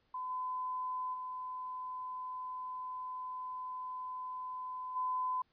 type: tone with level steps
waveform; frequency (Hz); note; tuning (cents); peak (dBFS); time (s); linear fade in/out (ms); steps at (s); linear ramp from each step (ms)
sine; 1014; B5; +45; -37 / -35 / -39 / -32; 0.14-5.42; 5; 0.29 / 1.13 / 4.95; 20
effects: pink hiss -75 dBFS RMS until 5.52 s + resampled to 11025 Hz